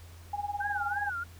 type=tone with tremolo; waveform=sine; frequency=819 Hz; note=G#5; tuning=24 cents flat; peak=-28 dBFS; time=0.33-1.1 s; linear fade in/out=5 ms; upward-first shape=sine; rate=19 Hz; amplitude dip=85%
type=tone with vibrato; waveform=sine; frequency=1511 Hz; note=F#6; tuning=36 cents sharp; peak=-32 dBFS; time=0.6-1.24 s; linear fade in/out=10 ms; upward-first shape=sine; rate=3 Hz; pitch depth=160 cents each way
effects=added 85 Hz sine -47 dBFS peak until 1.39 s + pink hiss -56 dBFS RMS until 1.39 s